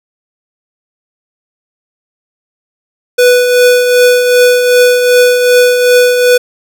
square tone with tremolo, 493.9 Hz, B4, in tune, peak -3 dBFS, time 3.18-6.38 s, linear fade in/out 10 ms, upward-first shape triangle, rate 2.6 Hz, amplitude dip 50%, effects none

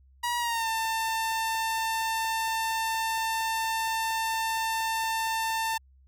sawtooth tone with pitch glide, 960 to 895.7 Hz, B5 to A5, -49 to +31 cents, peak -23 dBFS, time 0.23-5.78 s, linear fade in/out 10 ms, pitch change -120 cents, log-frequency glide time 0.39-0.67 s, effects added 66 Hz sine -55 dBFS peak until 6.07 s

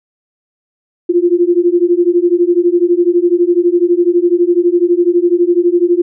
sine beating tone pair, 343.6 / 355.6 Hz, F4 / F4, -28 / +31 cents, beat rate 12 Hz, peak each -11 dBFS, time 1.09-6.02 s, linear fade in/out 10 ms, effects none

